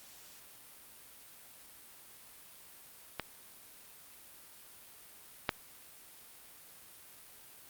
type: clicks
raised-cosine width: 0.3 ms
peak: -18 / -12 dBFS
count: 2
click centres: 3.197 / 5.492 s
effects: white hiss -55 dBFS RMS until 7.69 s + Opus 48 kbps